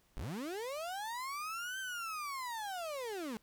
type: linear two-way sweep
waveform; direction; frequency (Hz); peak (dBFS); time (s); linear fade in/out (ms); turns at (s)
35% pulse; up then down; 30.87 to 1568 to 204.2; -37; 0.17-3.37; 0; 1.79
effects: pink hiss -71 dBFS RMS until 3.42 s